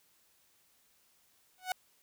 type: tone with exponential growth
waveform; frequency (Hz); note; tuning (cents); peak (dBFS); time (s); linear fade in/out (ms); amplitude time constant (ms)
sawtooth; 740; F#5; 0; -24; 1.58-1.72; 2; 29
effects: white hiss -69 dBFS RMS until 2.02 s